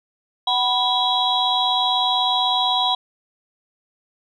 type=tone cluster; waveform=sine; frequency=749 / 985 / 3348 / 3864 Hz; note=F#5 / B5 / G#7 / B7; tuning=+21 / -5 / +13 / -39 cents; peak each=-22 dBFS; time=0.47-2.95 s; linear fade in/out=5 ms; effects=tanh soft clip ceiling -6 dBFS